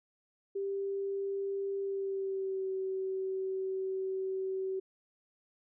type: tone with pitch glide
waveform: sine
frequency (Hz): 394.2 to 380.6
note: G4 to F#4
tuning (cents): +10 to +49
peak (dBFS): -32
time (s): 0.55-4.8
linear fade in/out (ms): 10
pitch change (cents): -61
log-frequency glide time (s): 1.8-2.7
effects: none